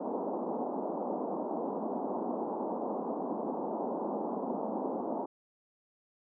pink band-pass noise, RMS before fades -35 dBFS, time 0-5.26 s, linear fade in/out 10 ms, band 210 to 960 Hz, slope 48 dB/octave, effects none

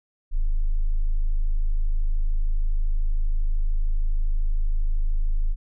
sine tone, 26.44 Hz, G#0, 32 cents sharp, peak -16 dBFS, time 0.31-5.56 s, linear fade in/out 50 ms, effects tanh soft clip ceiling -16 dBFS

